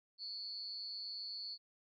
sine tone with amplitude modulation, 4435 Hz, C#8, in tune, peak -38 dBFS, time 0.18-1.58 s, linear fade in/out 50 ms, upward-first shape sine, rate 208 Hz, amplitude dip 95%, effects none

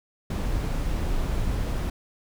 brown noise, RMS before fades -26 dBFS, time 0.3-1.9 s, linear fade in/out 5 ms, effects none

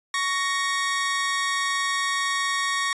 sawtooth tone pair together, 1114.5 / 1864.7 Hz, C#6 / A#6, +9 / 0 cents, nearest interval major sixth, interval 891 cents, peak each -22 dBFS, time 0.14-2.93 s, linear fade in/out 2 ms, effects resampled to 22050 Hz

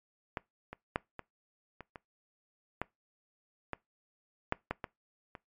clicks, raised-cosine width 0.5 ms, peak -19 / -27 / -14 / -25 / -29 / -29 / -17 / -20 / -13 / -17 / -21 / -29 dBFS, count 12, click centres 0.372 / 0.73 / 0.959 / 1.193 / 1.807 / 1.958 / 2.816 / 3.733 / 4.524 / 4.71 / 4.842 / 5.352 s, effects noise-tail reverb RT60 0.2 s tail -23 dB re dry + MP3 96 kbps

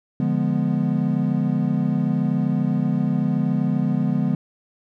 triangle chord, D diminished seventh, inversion none, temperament equal, 146.83 / 174.61 / 207.7 / 246.9 Hz, D3 / F3 / Ab3 / Cb4, 0 / 0 / 0 / 0 cents, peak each -22 dBFS, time 0.2-4.35 s, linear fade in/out 2 ms, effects none

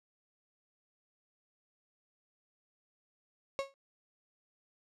35% pulse tone with exponential decay, 548 Hz, C#5, 20 cents flat, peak -27 dBFS, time 3.59-3.74 s, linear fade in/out 0 ms, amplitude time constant 31 ms, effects low-pass 6000 Hz 12 dB/octave

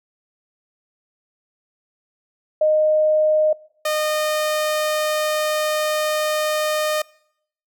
sine / sawtooth tone pair in turn, 617 / 612.4 Hz, D#5 / D#5, -15 / -28 cents, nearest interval unison, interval 13 cents, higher first, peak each -13 / -15 dBFS, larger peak first, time 2.61-3.53 / 3.85-7.02 s, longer second, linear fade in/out 5 ms, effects noise-tail reverb RT60 0.7 s tail -24 dB re dry

